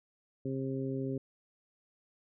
harmonic tone, 133.6 Hz, C3, 36 cents sharp, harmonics 1 / 2 / 3 / 4, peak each -37 / -36 / -38 / -45 dBFS, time 0.45-1.18 s, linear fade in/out 5 ms, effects none

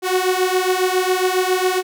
sawtooth beating tone pair, 366 / 373.3 Hz, F#4 / F#4, -19 / +15 cents, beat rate 7.3 Hz, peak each -15 / -15 dBFS, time 0.02-1.83 s, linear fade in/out 50 ms, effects none

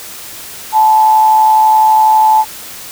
sine tone with amplitude modulation, 870 Hz, A5, 20 cents flat, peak -3 dBFS, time 0.72-2.45 s, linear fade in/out 50 ms, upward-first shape sine, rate 132 Hz, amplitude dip 40%, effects white hiss -29 dBFS RMS until 2.91 s

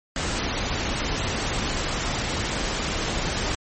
pink noise, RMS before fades -26 dBFS, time 0.16-3.55 s, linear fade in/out 2 ms, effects MP3 32 kbps

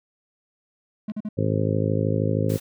triangle tone bursts, 212.6 Hz, G#3, 41 cents sharp, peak -24 dBFS, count 3, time 1.08-1.289 s, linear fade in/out 5 ms, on 41 ms, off 43 ms
click, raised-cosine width 0.3 ms, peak -29 dBFS, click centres 1.099 s
harmonic tone, 53 Hz, G#1, 36 cents sharp, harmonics 2 / 3 / 4 / 5 / 6 / 7 / 8 / 9 / 10, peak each -24 / -26 / -31 / -29 / -34 / -33 / -31 / -32 / -30 dBFS, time 1.37-2.58 s, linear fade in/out 20 ms
white noise, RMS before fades -40 dBFS, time 2.49-2.6 s, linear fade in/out 10 ms
effects none

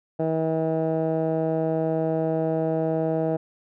15% pulse tone with low-pass filter, 160.5 Hz, E3, 46 cents flat, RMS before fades -24 dBFS, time 0.19-3.37 s, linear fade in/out 10 ms, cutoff 680 Hz, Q 2.2, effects none

